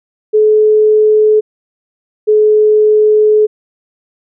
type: tone pair in turn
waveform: sine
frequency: 428.7 / 426.7 Hz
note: A4 / G#4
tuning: -45 / +47 cents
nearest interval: unison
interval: 8 cents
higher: first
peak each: -5 dBFS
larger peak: neither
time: 0.33-1.41 / 2.27-3.47 s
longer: second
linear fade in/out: 20 ms
effects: none